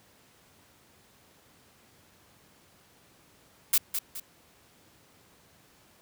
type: noise with echo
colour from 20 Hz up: blue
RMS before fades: -22 dBFS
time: 3.73-3.78 s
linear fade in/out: 5 ms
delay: 210 ms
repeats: 2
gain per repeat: -8 dB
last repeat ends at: 4.2 s
effects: pink hiss -60 dBFS RMS until 6.01 s + high-pass 80 Hz 12 dB/octave